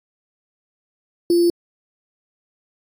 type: tone with sample-and-hold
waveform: sine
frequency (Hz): 344.7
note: F4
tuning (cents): -23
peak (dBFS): -12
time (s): 1.3-1.5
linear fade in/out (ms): 2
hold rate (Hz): 4900
effects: AAC 48 kbps